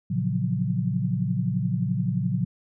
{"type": "chord", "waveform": "sine", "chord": "Gb major seventh", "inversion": "first", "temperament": "just", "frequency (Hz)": [115.62, 138.75, 173.43, 185], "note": ["Bb2", "Db3", "F3", "Gb3"], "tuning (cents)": [-14, 2, -12, 0], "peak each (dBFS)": -28, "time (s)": [0.1, 2.45], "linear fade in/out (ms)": 10, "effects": []}